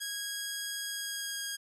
10% pulse tone with pitch glide, 1646 to 1632.7 Hz, G#6 to G#6, -16 to -30 cents, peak -26 dBFS, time 0-1.57 s, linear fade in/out 20 ms, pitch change -14 cents, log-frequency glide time 0.84-1.42 s, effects none

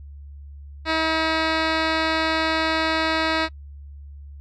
10% pulse tone with low-pass filter, 320 Hz, D#4, 49 cents sharp, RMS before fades -22 dBFS, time 0.85-3.49 s, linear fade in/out 50 ms, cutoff 3600 Hz, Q 3.7, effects noise-tail reverb RT60 0.1 s tail -25 dB re dry + added 71 Hz sine -37 dBFS peak until 4.4 s

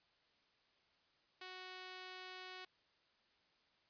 5% pulse tone, 370 Hz, F#4, in tune, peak -38 dBFS, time 1.41-2.65 s, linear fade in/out 5 ms, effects white hiss -75 dBFS RMS until 3.89 s + resampled to 11025 Hz

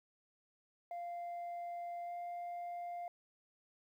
sine tone with pitch glide, 695 to 699.4 Hz, F5 to F5, -9 to +2 cents, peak -38 dBFS, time 0.91-3.08 s, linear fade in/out 2 ms, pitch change +11 cents, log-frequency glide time 2.05-2.11 s, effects tanh soft clip ceiling -40 dBFS + 12-bit

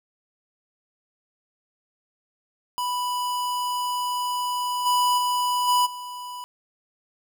square tone with level steps, 987.8 Hz, B5, in tune, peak -25 / -19 / -22 / -18 / -34 dBFS, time 2.78-6.44 s, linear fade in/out 0 ms, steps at 4.85 / 5.17 / 5.67 / 5.85 s, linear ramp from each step 20 ms, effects none

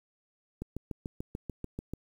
click train, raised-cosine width 3 ms, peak -23 dBFS, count 10, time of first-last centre 0.62-1.936 s, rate 6.84 Hz, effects 9-bit

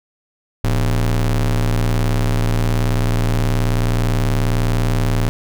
square ring-modulated tone, 69.5 Hz, C#2, 5 cents sharp, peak -12 dBFS, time 0.64-5.29 s, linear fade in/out 0 ms, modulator 39.4 Hz, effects none

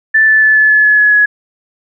sine tone with pitch steps, 1760 / 1748.9 / 1737.8 / 1726.8 / 1715.8 / 1705 / 1694.2 / 1683.4 Hz, A6 / A6 / A6 / A6 / A6 / G#6 / G#6 / G#6, 0 / -11 / -22 / -33 / -44 / +45 / +34 / +23 cents, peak -5 dBFS, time 0.14-1.26 s, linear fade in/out 10 ms, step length 140 ms, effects none

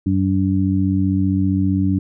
harmonic tone, 95.3 Hz, G2, 48 cents flat, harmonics 1 / 2 / 3, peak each -19 / -19 / -19 dBFS, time 0.06-1.99 s, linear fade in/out 5 ms, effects none

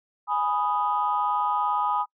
sine chord, G# minor, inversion none, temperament equal, 830.6 / 987.8 / 1244.5 Hz, G#5 / B5 / D#6, 0 / 0 / 0 cents, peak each -26 dBFS, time 0.27-2.06 s, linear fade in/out 50 ms, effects noise-tail reverb RT60 0.1 s tail -26 dB re dry + tanh soft clip ceiling -13 dBFS

